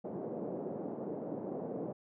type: band-pass noise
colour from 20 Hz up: white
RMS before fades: -40 dBFS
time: 0.04-1.93 s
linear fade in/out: 10 ms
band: 160 to 560 Hz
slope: 24 dB/octave
effects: none